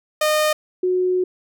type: tone pair in turn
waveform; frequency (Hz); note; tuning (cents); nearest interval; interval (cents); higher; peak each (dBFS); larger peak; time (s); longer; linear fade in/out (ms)
sawtooth / sine; 612 / 366; D#5 / F#4; -29 / -19; major sixth; 890; first; -12 / -16; first; 0.21-0.53 / 0.83-1.24; second; 5
effects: none